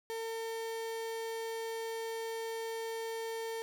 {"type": "tone", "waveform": "35% pulse", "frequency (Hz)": 452.5, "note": "A4", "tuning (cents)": 48, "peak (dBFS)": -35, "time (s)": [0.1, 3.62], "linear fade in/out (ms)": 0, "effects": []}